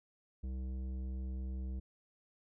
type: tone with tanh clipping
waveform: sine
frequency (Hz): 64.5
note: C2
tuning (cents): -24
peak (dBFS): -39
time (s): 0.43-1.8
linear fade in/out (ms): 10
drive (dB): 12
effects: none